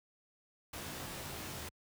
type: noise with comb filter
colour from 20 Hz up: pink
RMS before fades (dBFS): -43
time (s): 0.73-1.69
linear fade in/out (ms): 5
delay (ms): 18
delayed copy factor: -0.75
effects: high-pass 60 Hz 12 dB/octave